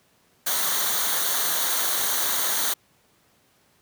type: noise with comb filter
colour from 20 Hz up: white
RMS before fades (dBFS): -24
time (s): 0.46-2.74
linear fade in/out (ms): 10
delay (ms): 0.39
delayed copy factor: -0.65
effects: pink hiss -62 dBFS RMS until 3.81 s + high-pass 100 Hz 12 dB/octave